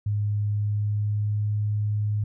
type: tone with pitch glide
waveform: sine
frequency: 103.83 to 104.92 Hz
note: G#2 to G#2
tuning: 0 to +18 cents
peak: -22 dBFS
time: 0.06-2.24 s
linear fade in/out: 5 ms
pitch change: +18 cents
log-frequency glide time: 0.44-1.54 s
effects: none